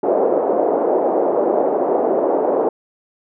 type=band-pass noise; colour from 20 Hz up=pink; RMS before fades=-17 dBFS; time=0.03-2.69 s; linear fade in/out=5 ms; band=370 to 690 Hz; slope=24 dB/octave; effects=none